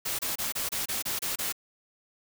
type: noise bursts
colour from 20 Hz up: white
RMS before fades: -31 dBFS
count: 9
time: 0.05-1.526 s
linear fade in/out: 10 ms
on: 140 ms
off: 27 ms
effects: none